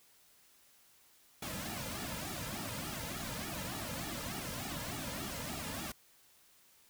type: noise with flanger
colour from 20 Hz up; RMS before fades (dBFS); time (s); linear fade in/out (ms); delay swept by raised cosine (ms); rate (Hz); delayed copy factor
pink; -41; 1.42-5.92; 5; 1.9 to 2.72; 3.4; -0.95
effects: white hiss -65 dBFS RMS until 6.89 s